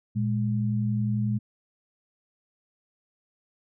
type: tone pair together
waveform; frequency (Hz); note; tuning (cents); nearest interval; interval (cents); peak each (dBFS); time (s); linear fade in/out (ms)
sine; 116.54 / 207.8; A#2 / G#3; 0 / +1; minor seventh; 1001; -25 / -27; 0.15-1.39; 20
effects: none